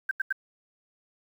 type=tone bursts; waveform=sine; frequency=1568 Hz; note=G6; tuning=in tune; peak=-23 dBFS; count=3; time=0.09-0.326 s; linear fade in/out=5 ms; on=22 ms; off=85 ms; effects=9-bit